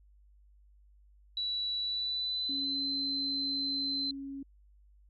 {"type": "tone with pitch glide", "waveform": "sine", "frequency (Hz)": [3935, 4076], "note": ["B7", "C8"], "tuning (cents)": [-7, -46], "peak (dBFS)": -31, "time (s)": [1.37, 4.11], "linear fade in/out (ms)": 2, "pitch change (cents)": 61, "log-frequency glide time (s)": [1.8, 2.9]}
{"type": "tone", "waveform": "sine", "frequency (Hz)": 275, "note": "C#4", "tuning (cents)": -14, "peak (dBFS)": -38, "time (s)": [2.49, 4.43], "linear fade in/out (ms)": 5}
{"effects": ["added 50 Hz sine -58 dBFS peak until 5.09 s"]}